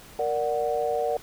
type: chord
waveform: sine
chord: Bb augmented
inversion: none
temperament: equal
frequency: 466.2 / 587.3 / 740 Hz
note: Bb4 / D5 / F#5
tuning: 0 / 0 / 0 cents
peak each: -27 / -28 / -28 dBFS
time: 0.19-1.17 s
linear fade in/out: 2 ms
effects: pink hiss -48 dBFS RMS until 1.22 s